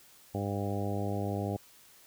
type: harmonic tone with a mistuned harmonic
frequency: 100.8 Hz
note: G2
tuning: 49 cents sharp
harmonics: 1 / 2 / 3 / 4 / 5 / 6 / 7 / 8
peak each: -34 / -37 / -39 / -40 / -41 / -42 / -42 / -43 dBFS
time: 0.34-1.57 s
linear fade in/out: 10 ms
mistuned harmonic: 8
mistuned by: -17 cents
effects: white hiss -58 dBFS RMS until 2.06 s